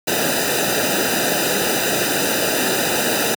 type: noise with comb filter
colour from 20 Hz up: pink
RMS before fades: -19 dBFS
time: 0.07-3.35 s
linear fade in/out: 10 ms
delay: 0.91 ms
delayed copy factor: -0.9
effects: high-pass 150 Hz 12 dB/octave

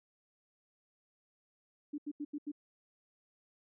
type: tone bursts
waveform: sine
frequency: 293.7 Hz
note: D4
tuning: in tune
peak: -36 dBFS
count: 5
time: 1.93-2.518 s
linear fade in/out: 10 ms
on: 52 ms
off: 82 ms
effects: none

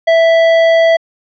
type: tone with hard clipping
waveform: sine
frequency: 659.3 Hz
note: E5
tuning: in tune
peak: -8 dBFS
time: 0.07-0.97 s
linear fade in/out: 10 ms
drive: 12 dB
effects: low-pass 4000 Hz 12 dB/octave

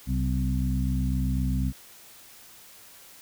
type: harmonic tone with a mistuned harmonic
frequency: 64.1 Hz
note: C2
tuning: 35 cents flat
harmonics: 1 / 2 / 3 / 4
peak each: -26 / -29 / -31 / -32 dBFS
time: 0.06-1.73 s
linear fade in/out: 50 ms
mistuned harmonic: 2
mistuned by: +50 cents
effects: white hiss -50 dBFS RMS until 3.21 s

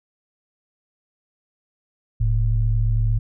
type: tone pair together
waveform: sine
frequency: 41.2 / 110 Hz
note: E1 / A2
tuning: 0 / 0 cents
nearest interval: octave + perfect fourth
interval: 1700 cents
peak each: -19 dBFS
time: 2.2-3.19 s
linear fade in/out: 10 ms
effects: none

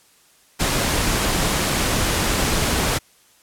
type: noise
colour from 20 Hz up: pink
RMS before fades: -20 dBFS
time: 0.59-2.99 s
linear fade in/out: 20 ms
effects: white hiss -55 dBFS RMS until 3.42 s + low-pass 12000 Hz 12 dB/octave

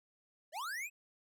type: linear sweep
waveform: square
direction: up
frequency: 551 to 2600 Hz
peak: -39 dBFS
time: 0.52-0.9 s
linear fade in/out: 50 ms
effects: none

